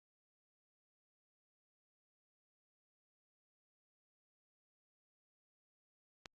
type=click; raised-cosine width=0.2 ms; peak=-29 dBFS; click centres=6.258 s; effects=Opus 48 kbps